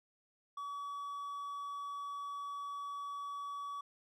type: tone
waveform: triangle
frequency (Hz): 1138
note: C#6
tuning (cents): +45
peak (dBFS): -38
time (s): 0.57-3.81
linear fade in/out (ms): 5
effects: none